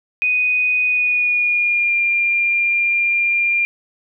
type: tone with pitch glide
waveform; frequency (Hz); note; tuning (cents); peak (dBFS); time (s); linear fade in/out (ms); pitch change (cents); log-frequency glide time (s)
sine; 2489 to 2395; D#7 to D7; 0 to +33; -14; 0.22-3.65; 0; -67; 0.85-2
effects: none